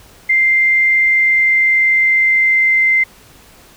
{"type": "tone with pitch glide", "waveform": "sine", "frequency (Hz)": [2093, 2079], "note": ["C7", "C7"], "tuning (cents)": [0, -12], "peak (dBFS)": -9, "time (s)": [0.29, 3.04], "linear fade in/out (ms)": 10, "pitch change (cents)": -12, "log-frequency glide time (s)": [0.91, 2.9], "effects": ["pink hiss -44 dBFS RMS until 3.76 s"]}